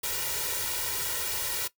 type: noise with comb filter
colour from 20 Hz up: white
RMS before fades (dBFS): -31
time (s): 0.03-1.68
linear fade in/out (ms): 10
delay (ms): 2.1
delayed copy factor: +0.85
effects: noise-tail reverb RT60 0.1 s tail -18 dB re dry